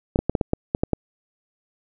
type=clicks; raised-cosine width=2 ms; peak=-6 dBFS; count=9; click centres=0.159 / 0.19 / 0.296 / 0.352 / 0.412 / 0.534 / 0.749 / 0.835 / 0.933 s; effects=none